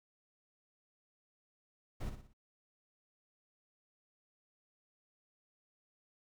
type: noise with echo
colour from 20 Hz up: brown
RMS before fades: -39 dBFS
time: 2-2.1 s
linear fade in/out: 10 ms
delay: 59 ms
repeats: 4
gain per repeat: -7 dB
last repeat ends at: 2.336 s
effects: none